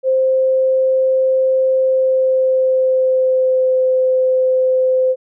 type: tone with pitch glide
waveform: sine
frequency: 523.3 to 515.8 Hz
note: C5 to C5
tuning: 0 to -25 cents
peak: -11 dBFS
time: 0.03-5.16 s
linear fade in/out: 50 ms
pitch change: -25 cents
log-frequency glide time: 1.77-3.76 s
effects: none